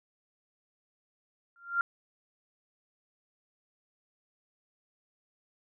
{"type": "tone with exponential growth", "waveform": "sine", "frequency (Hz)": 1389, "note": "F6", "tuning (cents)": -10, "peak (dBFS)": -21, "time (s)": [1.56, 1.81], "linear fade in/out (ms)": 1, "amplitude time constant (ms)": 53, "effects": []}